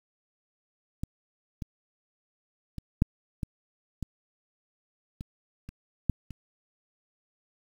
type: clicks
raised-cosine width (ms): 5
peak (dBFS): -19 / -22 / -24 / -8 / -18 / -20 / -25 / -29 / -11 / -28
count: 10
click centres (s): 1.035 / 1.622 / 2.783 / 3.021 / 3.432 / 4.027 / 5.209 / 5.69 / 6.097 / 6.307
effects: 8-bit